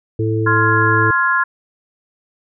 harmonic tone, 110 Hz, A2, in tune, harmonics 1 / 3 / 4, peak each -17 / -21 / -21 dBFS, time 0.19-1.11 s, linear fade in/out 5 ms
sine chord, F minor, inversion second, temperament just, 1047.7 / 1396.9 / 1676.3 Hz, C6 / F6 / Ab6, +2 / 0 / +16 cents, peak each -17 dBFS, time 0.46-1.44 s, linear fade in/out 10 ms
effects none

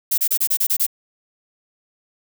violet noise bursts, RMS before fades -18 dBFS, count 8, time 0.11-0.866 s, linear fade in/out 10 ms, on 70 ms, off 28 ms, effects none

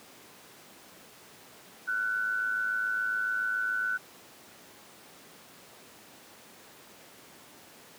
sine tone pair together, 1392.9 / 1500 Hz, F6 / F#6, -5 / +23 cents, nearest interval minor second, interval 128 cents, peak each -35 / -28 dBFS, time 1.87-3.98 s, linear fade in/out 20 ms, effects pink hiss -52 dBFS RMS until 7.98 s + high-pass 200 Hz 12 dB/octave

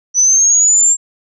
sine linear sweep, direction up, 5920 to 7459 Hz, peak -7 dBFS, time 0.14-0.97 s, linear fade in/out 50 ms, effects none

